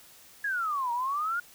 sine exponential two-way sweep, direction down then up, 1700 to 932.3 to 1452 Hz, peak -27 dBFS, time 0.44-1.4 s, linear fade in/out 5 ms, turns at 0.92 s, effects white hiss -54 dBFS RMS until 1.54 s

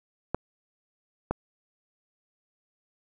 clicks, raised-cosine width 1 ms, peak -12 dBFS, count 2, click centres 0.346 / 1.31 s, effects none

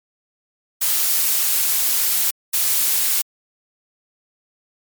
blue noise bursts at uneven times, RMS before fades -18 dBFS, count 2, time 0.81-2.31 / 2.53-3.22 s, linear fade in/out 10 ms, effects MP3 96 kbps

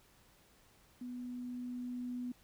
sine tone with level ramp, 246.9 Hz, B3, in tune, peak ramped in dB -41 to -37 dBFS, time 1.01-2.32 s, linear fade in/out 5 ms, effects pink hiss -66 dBFS RMS until 2.43 s

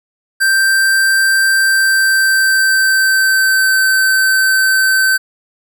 square tone with pitch glide, 1568 to 1541.1 Hz, G6 to G6, 0 to -30 cents, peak -10 dBFS, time 0.4-5.18 s, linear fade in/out 20 ms, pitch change -30 cents, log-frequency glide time 1.56-3.78 s, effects none

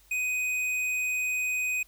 sine tone with tanh clipping, 2500 Hz, D#7, 8 cents sharp, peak -28 dBFS, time 0.11-1.83 s, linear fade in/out 5 ms, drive 12 dB, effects added 50 Hz sine -60 dBFS peak until 1.87 s + white hiss -61 dBFS RMS until 1.87 s

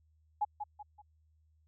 sine tone with echo, 836 Hz, G#5, 11 cents sharp, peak -27 dBFS, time 0.41-0.45 s, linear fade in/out 10 ms, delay 190 ms, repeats 3, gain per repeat -8 dB, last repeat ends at 1.02 s, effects added 78 Hz sine -66 dBFS peak until 1.67 s

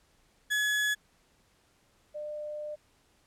35% pulse / sine tone pair in turn, 1696 / 599.6 Hz, G#6 / D5, +36 / +36 cents, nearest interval octave + tritone, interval 1800 cents, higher first, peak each -24 / -35 dBFS, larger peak first, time 0.5-0.95 / 2.14-2.76 s, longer second, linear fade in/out 20 ms, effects pink hiss -67 dBFS RMS until 3.26 s + low-pass 11000 Hz 12 dB/octave

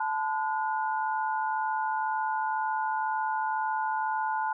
sine tone cluster, 873 / 1015 / 1445 Hz, A5 / B5 / F#6, -14 / +47 / -41 cents, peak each -28 / -34 / -34 dBFS, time 0-4.53 s, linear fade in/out 5 ms, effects none

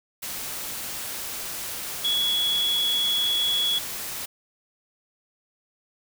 sine tone in noise, 3364 Hz, G#7, 22 cents sharp, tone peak -21 dBFS, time 2.04-3.79 s, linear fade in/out 10 ms, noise white, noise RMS -33 dBFS, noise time 0.22-4.26 s, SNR +9 dB, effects none

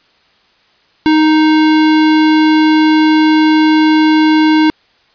square tone, 311.1 Hz, D#4, in tune, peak -7 dBFS, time 1.06-4.7 s, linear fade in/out 0 ms, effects white hiss -52 dBFS RMS until 5.14 s + resampled to 11025 Hz

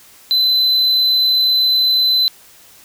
triangle tone, 4033 Hz, B7, 36 cents sharp, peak -10 dBFS, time 0.31-2.28 s, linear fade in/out 0 ms, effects white hiss -45 dBFS RMS until 2.84 s

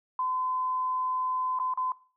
sine tone with dropouts, 1021 Hz, C6, 43 cents flat, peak -26 dBFS, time 0.19-1.92 s, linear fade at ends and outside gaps 2 ms, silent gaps 1.589-1.598 / 1.738-1.774 s, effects noise-tail reverb RT60 0.4 s tail -20 dB re dry

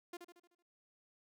sawtooth tone with echo, 349.2 Hz, F4, in tune, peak -40 dBFS, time 0.13-0.17 s, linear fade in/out 5 ms, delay 76 ms, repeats 6, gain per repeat -6 dB, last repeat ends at 0.626 s, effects none

